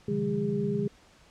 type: tone cluster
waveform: sine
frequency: 129.5 / 148.9 / 175.6 / 205 / 406.4 Hz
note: C3 / D3 / F3 / G#3 / G#4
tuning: -17 / +24 / +10 / -22 / -38 cents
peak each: -38 / -33 / -36 / -30 / -30 dBFS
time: 0.08-0.88 s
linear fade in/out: 5 ms
effects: pink hiss -58 dBFS RMS until 1.3 s + low-pass 7000 Hz 12 dB/octave

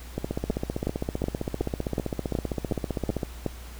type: two click trains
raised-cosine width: 2 ms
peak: -12 / -14 dBFS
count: 9 / 48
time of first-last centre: 0.5-3.463 / 0.18-3.232 s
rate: 2.7 / 15.4 Hz
effects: added 60 Hz sine -39 dBFS peak until 3.79 s + pink hiss -47 dBFS RMS until 3.79 s

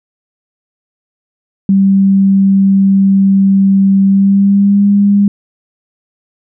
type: tone with pitch glide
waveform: sine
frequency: 194.9 to 201.8 Hz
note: G3 to G#3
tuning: -10 to -49 cents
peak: -5 dBFS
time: 1.69-5.28 s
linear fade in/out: 2 ms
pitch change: +61 cents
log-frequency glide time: 4.05-4.85 s
effects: none

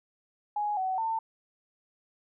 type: tone with pitch steps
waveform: sine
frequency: 833 / 753 / 897 Hz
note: G#5 / F#5 / A5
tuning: +5 / +30 / +33 cents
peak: -27 dBFS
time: 0.56-1.19 s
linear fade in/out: 5 ms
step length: 210 ms
effects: none

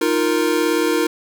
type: chord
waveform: square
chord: Eb suspended second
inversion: none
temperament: equal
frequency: 311.1 / 349.2 / 466.2 Hz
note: Eb4 / F4 / Bb4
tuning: 0 / 0 / 0 cents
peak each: -21 dBFS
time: 0.01-1.07 s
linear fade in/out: 5 ms
effects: none

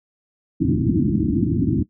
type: low-pass noise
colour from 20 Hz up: white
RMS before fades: -18 dBFS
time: 0.6-1.83 s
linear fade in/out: 10 ms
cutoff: 340 Hz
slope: 96 dB/octave
effects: noise-tail reverb RT60 0.1 s tail -17 dB re dry + high-pass 80 Hz 12 dB/octave

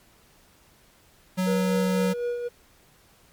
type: tone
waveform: square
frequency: 185 Hz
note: F#3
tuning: in tune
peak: -23 dBFS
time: 1.37-2.14 s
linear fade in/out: 20 ms
type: tone with tremolo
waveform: triangle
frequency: 481.5 Hz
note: B4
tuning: 44 cents flat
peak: -22 dBFS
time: 1.46-2.49 s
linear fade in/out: 20 ms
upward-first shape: sine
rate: 4 Hz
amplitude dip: 45%
effects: pink hiss -58 dBFS RMS until 3.32 s + MP3 96 kbps

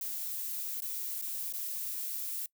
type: noise with dropouts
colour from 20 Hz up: violet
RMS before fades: -37 dBFS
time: 0.01-2.46 s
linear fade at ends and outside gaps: 2 ms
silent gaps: 0.805-0.82 / 1.215-1.222 / 1.526-1.536 s
effects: noise-tail reverb RT60 0.1 s tail -22 dB re dry

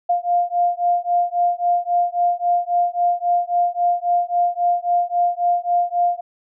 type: beating tone pair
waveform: sine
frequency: 700 / 703.7 Hz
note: F5 / F5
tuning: +4 / +13 cents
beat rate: 3.7 Hz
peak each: -19 dBFS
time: 0.09-6.21 s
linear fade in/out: 10 ms
effects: none

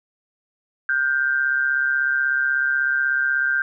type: tone pair together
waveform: sine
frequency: 1434 / 1570.3 Hz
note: F6 / G6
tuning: +45 / +3 cents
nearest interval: major second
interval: 158 cents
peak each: -23 / -19 dBFS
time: 0.89-3.62 s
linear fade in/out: 2 ms
effects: none

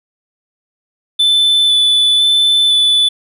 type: tone with vibrato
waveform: triangle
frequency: 3500 Hz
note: A7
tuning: 10 cents flat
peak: -7 dBFS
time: 1.19-3.09 s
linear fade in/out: 10 ms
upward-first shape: square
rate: 0.99 Hz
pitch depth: 10 cents each way
effects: none

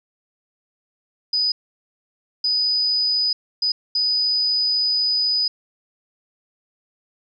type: tone bursts at uneven times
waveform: sine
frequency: 4978 Hz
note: D#8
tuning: in tune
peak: -17 dBFS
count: 4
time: 1.33-1.52 / 2.44-3.33 / 3.62-3.72 / 3.95-5.48 s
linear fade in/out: 5 ms
effects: none

